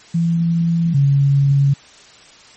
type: tone pair in turn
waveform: sine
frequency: 167.9 / 139.69 Hz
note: E3 / C#3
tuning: +32 / +14 cents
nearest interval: minor third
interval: 318 cents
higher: first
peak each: -13 / -10 dBFS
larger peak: second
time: 0.14-0.94 / 0.94-1.74 s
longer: neither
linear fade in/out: 10 ms
effects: white hiss -44 dBFS RMS until 2.56 s + MP3 32 kbps